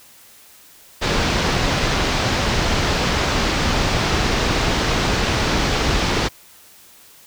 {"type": "low-pass noise", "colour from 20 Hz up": "pink", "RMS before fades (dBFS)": -19, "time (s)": [1.01, 6.29], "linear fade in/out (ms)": 20, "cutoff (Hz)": 5800, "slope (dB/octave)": 24, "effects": ["white hiss -47 dBFS RMS until 7.26 s"]}